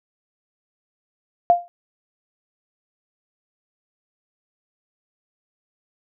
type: tone with exponential decay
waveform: sine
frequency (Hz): 698.5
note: F5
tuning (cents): 0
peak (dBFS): -7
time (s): 1.5-1.68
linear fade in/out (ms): 0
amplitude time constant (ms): 38
effects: none